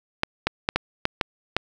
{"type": "clicks", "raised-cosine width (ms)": 0.3, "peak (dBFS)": -4, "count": 7, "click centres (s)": [0.234, 0.47, 0.689, 0.76, 1.054, 1.212, 1.566], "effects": ["7-bit"]}